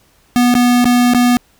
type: tone with dropouts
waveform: square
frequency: 244.5 Hz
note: B3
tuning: 17 cents flat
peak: -9 dBFS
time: 0.36-1.37 s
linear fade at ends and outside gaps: 0 ms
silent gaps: 0.541-0.552 / 0.844-0.855 / 1.136-1.147 s
effects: pink hiss -53 dBFS RMS until 1.59 s